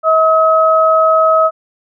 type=tone pair together; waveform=sine; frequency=640 / 1278 Hz; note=D#5 / D#6; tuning=+49 / +46 cents; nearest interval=octave; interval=1197 cents; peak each=-10 dBFS; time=0.03-1.51 s; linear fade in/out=50 ms; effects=none